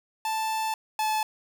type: tone pair in turn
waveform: 45% pulse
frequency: 880 / 865.4 Hz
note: A5 / A5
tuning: 0 / -29 cents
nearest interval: unison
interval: 29 cents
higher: first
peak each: -26 / -24 dBFS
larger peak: second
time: 0.25-0.74 / 0.99-1.23 s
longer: first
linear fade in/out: 2 ms
effects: none